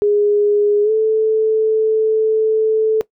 sine tone with pitch glide, 413.5 to 437.8 Hz, G#4 to A4, -8 to -9 cents, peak -11 dBFS, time 0.02-3.01 s, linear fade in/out 0 ms, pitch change +99 cents, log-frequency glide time 0.83-0.91 s, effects noise-tail reverb RT60 0.1 s tail -19 dB re dry

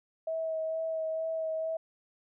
sine tone with vibrato, 643 Hz, E5, 43 cents flat, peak -30 dBFS, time 0.27-1.77 s, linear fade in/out 5 ms, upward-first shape sine, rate 2.2 Hz, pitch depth 15 cents each way, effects none

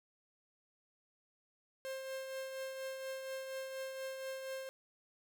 45% pulse tone with tremolo, 530 Hz, C5, 22 cents sharp, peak -39 dBFS, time 1.85-4.69 s, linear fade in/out 0 ms, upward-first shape triangle, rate 4.2 Hz, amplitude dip 45%, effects none

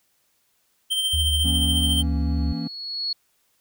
square tone with tremolo, 3134 Hz, G7, 1 cent flat, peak -20 dBFS, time 0.9-2.03 s, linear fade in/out 20 ms, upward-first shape sine, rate 14 Hz, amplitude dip 40%
sine tone with vibrato, 73.4 Hz, D2, in tune, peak -21 dBFS, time 1.13-2.53 s, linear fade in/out 10 ms, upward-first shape sine, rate 3.6 Hz, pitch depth 28 cents each way
triangle chord, A# diminished, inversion second, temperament equal, 164.81 / 233.1 / 277.2 Hz, E3 / A#3 / C#4, 0 / 0 / 0 cents, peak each -28 dBFS, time 1.44-2.68 s, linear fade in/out 10 ms
sine tone with exponential growth, 4355 Hz, C#8, 31 cents flat, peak -22 dBFS, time 1.75-3.13 s, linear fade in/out 5 ms, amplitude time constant 300 ms
effects white hiss -67 dBFS RMS until 3.6 s

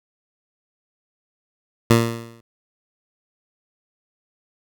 15% pulse tone with exponential decay, 115.8 Hz, A#2, 11 cents flat, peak -3 dBFS, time 1.9-2.41 s, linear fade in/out 5 ms, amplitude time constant 110 ms, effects none

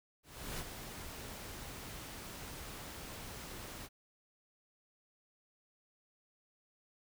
pink noise with ADSR envelope, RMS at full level -41 dBFS, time 0.23-3.89 s, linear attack 360 ms, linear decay 42 ms, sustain -6 dB, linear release 42 ms, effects none

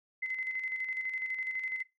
sine tone with tremolo, 2049 Hz, C7, 37 cents flat, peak -30 dBFS, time 0.22-1.83 s, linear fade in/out 10 ms, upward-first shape square, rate 12 Hz, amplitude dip 45%, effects noise-tail reverb RT60 0.2 s tail -20 dB re dry + MP3 48 kbps

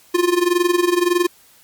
square tone with amplitude modulation, 351.8 Hz, F4, 13 cents sharp, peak -12 dBFS, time 0.14-1.27 s, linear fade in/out 10 ms, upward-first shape sine, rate 21.7 Hz, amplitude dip 80%, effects white hiss -51 dBFS RMS until 1.63 s + Opus 48 kbps

